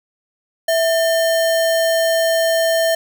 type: tone with sample-and-hold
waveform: sine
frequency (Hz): 657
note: E5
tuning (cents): -6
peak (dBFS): -13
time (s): 0.68-2.95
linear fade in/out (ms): 5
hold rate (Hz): 2450
effects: none